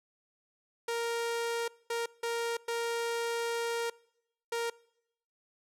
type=tone bursts at uneven times; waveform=sawtooth; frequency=466.2 Hz; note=A#4; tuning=in tune; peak=-27 dBFS; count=5; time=0.88-1.68 / 1.9-2.06 / 2.23-2.57 / 2.68-3.9 / 4.52-4.7 s; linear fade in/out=5 ms; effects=noise-tail reverb RT60 0.8 s tail -24 dB re dry + low-pass 12000 Hz 12 dB/octave